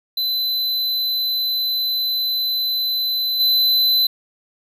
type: tone with level steps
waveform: square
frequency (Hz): 4025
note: B7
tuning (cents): +32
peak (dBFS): -19 / -14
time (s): 0.17-4.07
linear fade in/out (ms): 5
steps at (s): 3.39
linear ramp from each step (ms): 20
effects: none